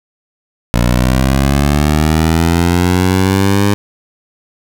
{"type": "linear sweep", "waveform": "15% pulse", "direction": "up", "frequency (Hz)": [58.27, 102.2], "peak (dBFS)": -3, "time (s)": [0.74, 3.74], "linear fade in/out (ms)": 0, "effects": []}